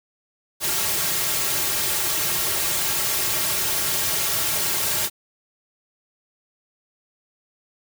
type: noise with comb filter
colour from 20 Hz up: white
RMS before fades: -23 dBFS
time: 0.6-5.1 s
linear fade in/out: 50 ms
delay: 4 ms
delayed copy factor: -0.8
effects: none